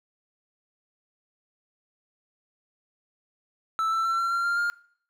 triangle tone with pitch steps, 1318.5 / 1333.1 / 1347.8 / 1362.6 / 1377.7 / 1392.9 / 1408.2 Hz, E6 / E6 / E6 / F6 / F6 / F6 / F6, 0 / +19 / +38 / -43 / -24 / -5 / +14 cents, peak -21 dBFS, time 3.79-4.7 s, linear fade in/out 0 ms, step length 130 ms, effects noise-tail reverb RT60 0.6 s tail -22 dB re dry

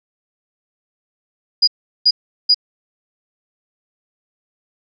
sine tone bursts, 4900 Hz, D#8, 27 cents flat, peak -8 dBFS, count 3, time 1.62-2.545 s, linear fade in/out 10 ms, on 55 ms, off 380 ms, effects none

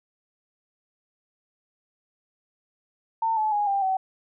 sine tone with pitch steps, 900 / 862.8 / 827.2 / 793.1 / 760.3 Hz, A5 / A5 / G#5 / G5 / F#5, +39 / -34 / -7 / +20 / +47 cents, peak -21 dBFS, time 3.22-3.97 s, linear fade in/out 5 ms, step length 150 ms, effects none

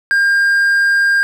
triangle tone, 1605 Hz, G6, 40 cents sharp, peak -8 dBFS, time 0.11-1.23 s, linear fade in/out 0 ms, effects none

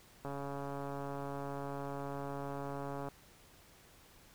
click train, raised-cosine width 1 ms, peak -28 dBFS, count 398, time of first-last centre 0.25-3.086 s, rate 140 Hz, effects pink hiss -61 dBFS RMS until 4.34 s

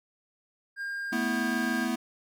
triangle tone, 1608 Hz, G6, 44 cents sharp, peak -30 dBFS, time 0.76-1.88 s, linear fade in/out 50 ms
square chord, A suspended second, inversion none, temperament equal, 220 / 246.9 / 329.6 Hz, A3 / B3 / E4, 0 / 0 / 0 cents, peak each -33 / -31 / -35 dBFS, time 1.12-1.96 s, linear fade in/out 10 ms
effects none

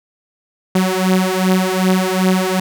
sawtooth beating tone pair, 185.1 / 187.7 Hz, F#3 / F#3, +1 / +25 cents, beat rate 2.6 Hz, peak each -12 dBFS, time 0.75-2.6 s, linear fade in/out 5 ms, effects none

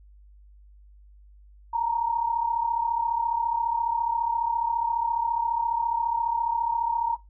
sine tone pair together, 904.4 / 939 Hz, A5 / A#5, +47 / +12 cents, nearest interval minor second, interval 65 cents, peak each -27 / -24 dBFS, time 1.73-7.16 s, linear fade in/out 10 ms, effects noise-tail reverb RT60 0.2 s tail -17 dB re dry + added 50 Hz sine -49 dBFS peak until 7.29 s

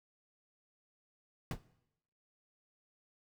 brown noise with exponential decay, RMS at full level -28 dBFS, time 1.51-1.6 s, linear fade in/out 2 ms, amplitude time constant 19 ms, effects noise-tail reverb RT60 0.8 s tail -18 dB re dry

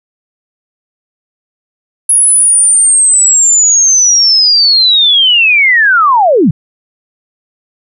sine linear sweep, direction down, 10548 to 123.6 Hz, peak -4 dBFS, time 2.09-6.51 s, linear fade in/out 5 ms, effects none

